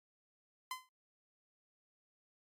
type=tone with exponential decay; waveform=sawtooth; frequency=1026 Hz; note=C6; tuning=34 cents flat; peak=-33 dBFS; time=0.71-0.89 s; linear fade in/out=2 ms; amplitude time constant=38 ms; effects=AAC 64 kbps